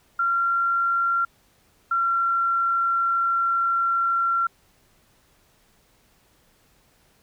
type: tone pair in turn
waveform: sine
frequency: 1375 / 1366.3 Hz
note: F6 / F6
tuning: -27 / -38 cents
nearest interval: unison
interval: 11 cents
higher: first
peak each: -19 dBFS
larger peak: neither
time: 0.19-1.25 / 1.91-4.47 s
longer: second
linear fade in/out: 5 ms
effects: pink hiss -61 dBFS RMS until 7.22 s

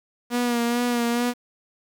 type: tone with vibrato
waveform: sawtooth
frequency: 239.4 Hz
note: A#3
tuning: 46 cents sharp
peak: -17 dBFS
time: 0.3-1.34 s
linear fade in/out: 50 ms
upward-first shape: sine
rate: 2.3 Hz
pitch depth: 32 cents each way
effects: 8-bit

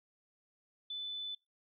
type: tone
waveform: sine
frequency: 3502 Hz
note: A7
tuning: 9 cents flat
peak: -38 dBFS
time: 0.9-1.35 s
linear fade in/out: 5 ms
effects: noise-tail reverb RT60 0.2 s tail -22 dB re dry

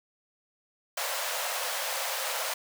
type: high-pass noise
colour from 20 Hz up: pink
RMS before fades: -32 dBFS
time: 0.97-2.54 s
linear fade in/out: 5 ms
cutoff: 500 Hz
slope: 96 dB/octave
effects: none

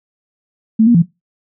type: tone with pitch steps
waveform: sine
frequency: 221.6 / 237.9 / 169.6 Hz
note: A3 / A#3 / E3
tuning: +13 / +35 / +50 cents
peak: -6 dBFS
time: 0.79-1.024 s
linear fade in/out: 10 ms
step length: 78 ms
effects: noise-tail reverb RT60 0.2 s tail -19 dB re dry

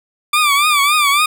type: tone with vibrato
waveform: 20% pulse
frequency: 1174.7 Hz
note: D6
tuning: in tune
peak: -6 dBFS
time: 0.33-1.26 s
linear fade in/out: 5 ms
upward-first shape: triangle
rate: 3.6 Hz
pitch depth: 110 cents each way
effects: none

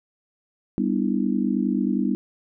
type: chord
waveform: sine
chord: E minor seventh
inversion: first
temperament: just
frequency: 197.78 / 247.2 / 296.7 / 329.6 Hz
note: G3 / B3 / D4 / E4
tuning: +16 / +2 / +18 / 0 cents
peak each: -24 / -24 / -27 / -29 dBFS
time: 0.78-2.15 s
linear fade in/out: 0 ms
effects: none

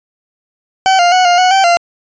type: tone with pitch steps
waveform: 40% pulse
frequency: 763 / 701 / 737 / 705 / 736 / 774 / 691 Hz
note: G5 / F5 / F#5 / F5 / F#5 / G5 / F5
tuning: -47 / +6 / -7 / +16 / -9 / -22 / -19 cents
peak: -6 dBFS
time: 0.86-1.77 s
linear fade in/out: 0 ms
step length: 130 ms
effects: resampled to 16000 Hz

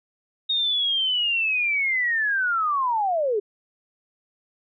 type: linear sweep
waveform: sine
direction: down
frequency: 3729 to 392 Hz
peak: -20 dBFS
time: 0.49-3.4 s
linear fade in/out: 10 ms
effects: none

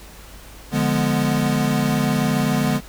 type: chord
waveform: square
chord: D diminished seventh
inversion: none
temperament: equal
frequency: 146.83 / 174.61 / 207.7 / 246.9 Hz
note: D3 / F3 / Ab3 / Cb4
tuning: 0 / 0 / 0 / 0 cents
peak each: -23 / -27 / -23 / -23 dBFS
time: 0.71-2.81 s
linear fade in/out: 50 ms
effects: added 50 Hz sine -42 dBFS peak until 2.88 s + pink hiss -43 dBFS RMS until 2.88 s

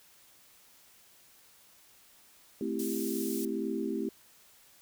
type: chord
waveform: sine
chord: A minor seventh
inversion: none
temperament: equal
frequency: 220 / 261.6 / 329.6 / 392 Hz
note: A3 / C4 / E4 / G4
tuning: 0 / 0 / 0 / 0 cents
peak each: -36 dBFS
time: 2.61-4.09 s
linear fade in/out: 2 ms
type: high-pass noise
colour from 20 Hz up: pink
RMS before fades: -41 dBFS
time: 2.79-3.45 s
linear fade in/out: 2 ms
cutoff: 7900 Hz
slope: 12 dB/octave
effects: white hiss -60 dBFS RMS until 4.81 s

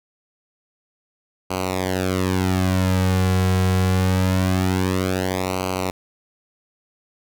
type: tone with flanger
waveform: sawtooth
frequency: 93.1 Hz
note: F#2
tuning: 11 cents sharp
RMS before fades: -20 dBFS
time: 1.5-5.91 s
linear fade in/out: 10 ms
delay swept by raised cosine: 0.56 to 3.36 ms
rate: 0.24 Hz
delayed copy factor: -0.95
effects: none

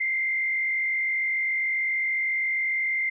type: tone with frequency modulation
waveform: sine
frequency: 2093 Hz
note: C7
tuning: in tune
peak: -23 dBFS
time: 0-3.1 s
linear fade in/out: 10 ms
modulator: 47.4 Hz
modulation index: 0.86
effects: none

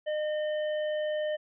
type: harmonic tone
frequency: 609 Hz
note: D#5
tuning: 37 cents flat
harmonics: 1 / 3 / 5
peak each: -28 / -41 / -45 dBFS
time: 0.06-1.37 s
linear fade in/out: 20 ms
effects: none

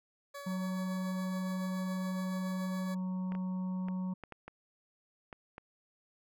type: tone with tremolo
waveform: 20% pulse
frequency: 566 Hz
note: C#5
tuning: 36 cents sharp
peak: -37 dBFS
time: 0.34-2.95 s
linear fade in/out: 10 ms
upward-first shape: sine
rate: 7.1 Hz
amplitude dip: 30%
type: harmonic tone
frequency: 185 Hz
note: F#3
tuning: in tune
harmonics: 1 / 3 / 5 / 6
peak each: -33 / -54 / -51 / -57 dBFS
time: 0.46-4.14 s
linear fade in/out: 10 ms
type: clicks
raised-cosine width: 0.5 ms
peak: -30 dBFS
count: 8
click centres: 3.321 / 3.351 / 3.885 / 4.237 / 4.323 / 4.48 / 5.328 / 5.581 s
effects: none

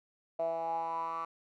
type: tone with band-pass filter sweep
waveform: 10% pulse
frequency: 164.81 Hz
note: E3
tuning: in tune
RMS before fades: -35 dBFS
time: 0.39-1.25 s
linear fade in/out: 5 ms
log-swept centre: 640 to 1200 Hz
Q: 7.9
effects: none

